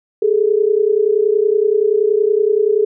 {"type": "tone pair together", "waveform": "sine", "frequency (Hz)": [407.5, 438.1], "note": ["G#4", "A4"], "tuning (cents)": [-33, -7], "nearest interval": "minor second", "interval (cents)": 126, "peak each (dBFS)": -14, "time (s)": [0.22, 2.85], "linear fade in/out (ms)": 5, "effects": []}